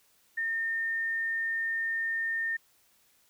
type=tone; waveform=sine; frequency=1820 Hz; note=A#6; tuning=42 cents flat; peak=-28 dBFS; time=0.37-2.57 s; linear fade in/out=10 ms; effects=white hiss -66 dBFS RMS until 3.29 s